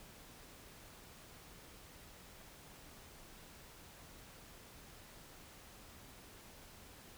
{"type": "silence", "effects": ["pink hiss -57 dBFS RMS until 7.17 s"]}